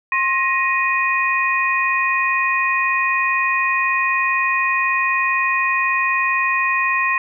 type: tone cluster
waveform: sine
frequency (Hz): 1066 / 1878 / 2481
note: C6 / A#6 / D#7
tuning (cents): +32 / +12 / -6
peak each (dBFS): -20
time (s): 0.12-7.18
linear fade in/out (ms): 2
effects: none